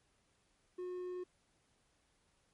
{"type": "tone", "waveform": "triangle", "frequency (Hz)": 361.8, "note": "F#4", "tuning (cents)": -39, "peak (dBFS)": -38, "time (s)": [0.78, 1.24], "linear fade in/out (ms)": 10, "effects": ["pink hiss -75 dBFS RMS until 2.53 s", "MP3 48 kbps"]}